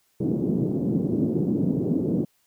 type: band-pass noise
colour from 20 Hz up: pink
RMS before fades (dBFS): -24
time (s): 0.2-2.25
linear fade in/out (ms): 5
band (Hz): 150 to 370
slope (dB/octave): 24
effects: white hiss -67 dBFS RMS until 2.46 s